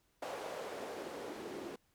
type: noise with band-pass filter sweep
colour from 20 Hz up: white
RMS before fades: -44 dBFS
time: 0.22-1.76 s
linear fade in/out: 5 ms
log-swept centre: 600 to 330 Hz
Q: 2.1
effects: pink hiss -75 dBFS RMS until 1.94 s